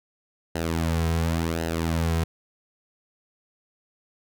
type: tone with flanger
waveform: sawtooth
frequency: 82.41 Hz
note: E2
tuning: in tune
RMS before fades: -25 dBFS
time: 0.55-2.24 s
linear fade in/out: 5 ms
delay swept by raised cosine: 0.86 to 3.46 ms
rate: 0.92 Hz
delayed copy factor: -0.7
effects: none